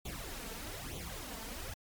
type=noise with flanger; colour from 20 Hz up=pink; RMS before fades=-43 dBFS; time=0.05-1.74 s; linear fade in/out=5 ms; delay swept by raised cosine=0.29 to 4.49 ms; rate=1.1 Hz; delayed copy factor=+0.8; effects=MP3 96 kbps